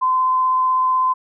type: tone with vibrato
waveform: sine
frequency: 1028 Hz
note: C6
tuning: 31 cents flat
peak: -14 dBFS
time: 0.01-1.14 s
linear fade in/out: 20 ms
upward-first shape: triangle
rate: 16 Hz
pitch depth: 10 cents each way
effects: none